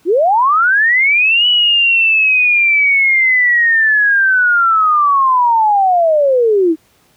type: linear two-way sweep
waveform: sine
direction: up then down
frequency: 306.1 to 2960 to 306.1 Hz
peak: -8 dBFS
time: 0.05-6.76 s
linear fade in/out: 50 ms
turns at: 1.47 s
effects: pink hiss -53 dBFS RMS until 7.16 s + high-pass 80 Hz 12 dB/octave